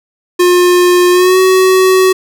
square tone with pitch glide, 356.7 to 374.9 Hz, F4 to F#4, +37 to +23 cents, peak -6 dBFS, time 0.39-2.13 s, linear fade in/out 10 ms, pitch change +86 cents, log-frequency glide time 1.11-1.39 s, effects none

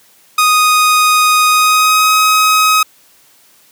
sawtooth tone with pitch glide, 1244 to 1266.5 Hz, D#6 to D#6, -1 to +30 cents, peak -4 dBFS, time 0.38-2.83 s, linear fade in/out 5 ms, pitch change +31 cents, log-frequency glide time 1.47-2.13 s, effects white hiss -48 dBFS RMS until 3.71 s + high-pass 100 Hz 12 dB/octave

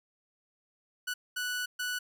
sawtooth tone bursts at uneven times, 1480 Hz, F#6, in tune, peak -28 dBFS, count 3, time 1.07-1.14 / 1.36-1.66 / 1.79-1.99 s, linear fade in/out 10 ms, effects none

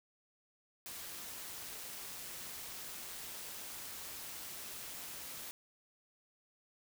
white noise with amplitude modulation, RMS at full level -45 dBFS, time 0.86-5.51 s, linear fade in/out 0 ms, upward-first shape sine, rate 181 Hz, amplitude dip 30%, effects none

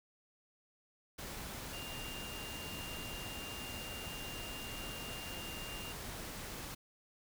sine tone in noise, 2799 Hz, F7, 3 cents sharp, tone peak -47 dBFS, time 1.73-5.93 s, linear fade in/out 10 ms, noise pink, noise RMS -45 dBFS, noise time 1.18-6.75 s, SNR -5 dB, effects none

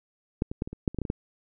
clicks, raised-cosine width 3 ms, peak -11 / -20 / -14 / -23 / -24 / -10 / -26 / -16 / -17 / -20 / -13 dBFS, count 11, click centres 0.421 / 0.515 / 0.621 / 0.675 / 0.73 / 0.878 / 0.946 / 0.987 / 1.017 / 1.052 / 1.101 s, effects none

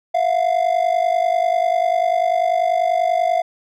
triangle ring-modulated tone, 693 Hz, F5, 14 cents flat, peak -10 dBFS, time 0.14-3.42 s, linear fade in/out 10 ms, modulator 25.1 Hz, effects none

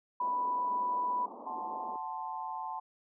sine tone, 987.8 Hz, B5, in tune, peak -29 dBFS, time 0.2-1.26 s, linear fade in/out 5 ms
white band-pass noise, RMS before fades -47 dBFS, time 0.21-1.96 s, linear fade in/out 2 ms, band 200 to 1100 Hz, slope 96 dB/octave
sine chord, F# diminished, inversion none, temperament equal, 740 / 880 / 1046.5 Hz, F#5 / A5 / C6, 0 / 0 / 0 cents, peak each -43 / -38 / -41 dBFS, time 1.46-2.8 s, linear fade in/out 10 ms
effects none

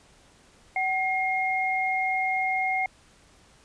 sine tone pair together, 756 / 2138 Hz, F#5 / C7, +37 / +37 cents, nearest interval octave + tritone, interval 1800 cents, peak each -26 dBFS, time 0.76-2.86 s, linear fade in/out 2 ms, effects pink hiss -57 dBFS RMS until 3.64 s + resampled to 22050 Hz

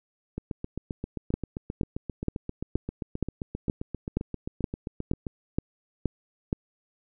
two click trains, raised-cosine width 3 ms, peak -19 / -12 dBFS, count 38 / 12, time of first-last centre 0.38-5.268 / 1.34-6.529 s, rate 7.57 / 2.12 Hz, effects none

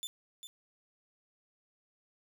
sawtooth tone with echo, 3520 Hz, A7, in tune, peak -34 dBFS, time 0.03-0.07 s, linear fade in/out 0 ms, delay 400 ms, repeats 1, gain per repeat -8 dB, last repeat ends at 0.47 s, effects none

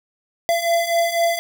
square beating tone pair, 675 / 679 Hz, E5 / F5, +41 / -49 cents, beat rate 4 Hz, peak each -23 / -19 dBFS, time 0.49-1.39 s, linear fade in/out 0 ms, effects none

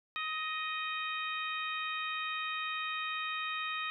harmonic tone with a mistuned harmonic, 622.3 Hz, D#5, in tune, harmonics 2 / 3 / 4 / 5 / 6, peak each -38 / -41 / -39 / -46 / -43 dBFS, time 0.16-3.9 s, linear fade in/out 0 ms, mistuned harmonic 2, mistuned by +22 cents, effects none

